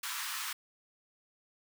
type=high-pass noise; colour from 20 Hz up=pink; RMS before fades=-38 dBFS; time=0.03-0.53 s; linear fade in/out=5 ms; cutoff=1000 Hz; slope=48 dB/octave; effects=none